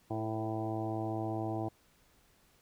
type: harmonic tone with a mistuned harmonic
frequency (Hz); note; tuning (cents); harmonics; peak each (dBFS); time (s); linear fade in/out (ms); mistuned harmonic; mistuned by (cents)
110; A2; 0; 1 / 2 / 3 / 4 / 5 / 6 / 7 / 8 / 9; -38 / -45 / -37 / -46 / -48 / -42 / -41 / -52 / -50; 0.1-1.69; 10; 4; +18
effects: pink hiss -67 dBFS RMS until 2.61 s